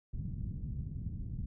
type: low-pass noise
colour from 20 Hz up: white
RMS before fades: -39 dBFS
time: 0.13-1.46 s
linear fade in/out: 5 ms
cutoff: 160 Hz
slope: 24 dB/octave
effects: none